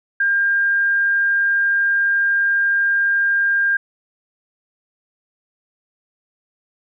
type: tone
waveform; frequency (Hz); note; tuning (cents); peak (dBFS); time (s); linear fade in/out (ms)
sine; 1603; G6; +38; -14; 0.2-3.77; 5
effects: none